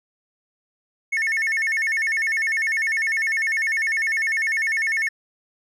triangle tone with vibrato, 1981 Hz, B6, 5 cents sharp, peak -18 dBFS, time 1.12-5.09 s, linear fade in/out 10 ms, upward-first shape square, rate 10 Hz, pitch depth 170 cents each way, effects none

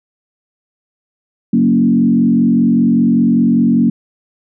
sine tone with frequency modulation, 232.9 Hz, A#3, 1 cent flat, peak -8 dBFS, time 1.53-3.9 s, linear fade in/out 5 ms, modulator 45.1 Hz, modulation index 1.1, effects none

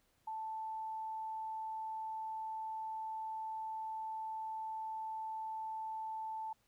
sine tone with ADSR envelope, 880 Hz, A5, in tune, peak -37 dBFS, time 0.27-6.53 s, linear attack 8 ms, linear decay 5 ms, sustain -2 dB, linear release 5 ms, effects pink hiss -75 dBFS RMS until 6.67 s

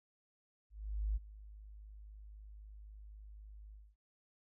sine tone with ADSR envelope, 51.91 Hz, G#1, in tune, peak -31 dBFS, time 0.7-3.96 s, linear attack 460 ms, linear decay 23 ms, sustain -19 dB, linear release 230 ms, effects none

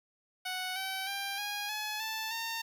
10% pulse tone with pitch steps, 740 / 766.1 / 793.1 / 821.1 / 850 / 880 / 911 Hz, F#5 / G5 / G5 / G#5 / G#5 / A5 / A#5, 0 / -40 / +20 / -20 / +40 / 0 / -40 cents, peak -26 dBFS, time 0.45-2.62 s, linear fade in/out 10 ms, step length 310 ms, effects 11-bit

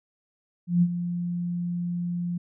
sine tone with ADSR envelope, 174.61 Hz, F3, in tune, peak -15 dBFS, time 0.67-2.38 s, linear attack 150 ms, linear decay 54 ms, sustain -11 dB, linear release 8 ms, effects none

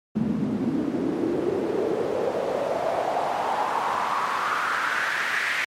pink noise with band-pass filter sweep, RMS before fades -25 dBFS, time 0.15-5.65 s, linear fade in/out 10 ms, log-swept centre 210 to 2000 Hz, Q 3.8, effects high-pass 100 Hz 12 dB/octave + MP3 64 kbps

